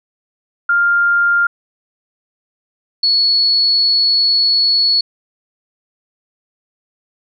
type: tone pair in turn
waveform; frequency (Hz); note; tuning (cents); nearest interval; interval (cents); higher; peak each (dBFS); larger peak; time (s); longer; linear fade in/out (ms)
sine; 1400 / 4391; F6 / C#8; +4 / -17; octave + minor sixth; 1979; second; -10; neither; 0.69-1.47 / 3.03-5.01; second; 5
effects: none